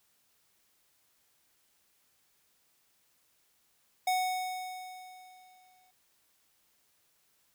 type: tone with exponential decay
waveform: square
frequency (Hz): 740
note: F#5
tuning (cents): 0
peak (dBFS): -26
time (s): 4.07-5.91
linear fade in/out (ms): 5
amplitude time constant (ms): 400
effects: white hiss -71 dBFS RMS until 7.54 s